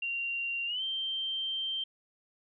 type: tone with pitch glide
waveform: sine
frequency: 2765 to 3140 Hz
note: F7 to G7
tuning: -18 to +2 cents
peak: -31 dBFS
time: 0.02-1.84 s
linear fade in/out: 5 ms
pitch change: +220 cents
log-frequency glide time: 0.66-0.83 s
effects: none